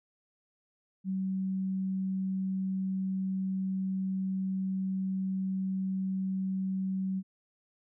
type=tone; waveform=sine; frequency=190 Hz; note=F#3; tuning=46 cents sharp; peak=-29 dBFS; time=1.04-7.23 s; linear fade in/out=50 ms; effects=none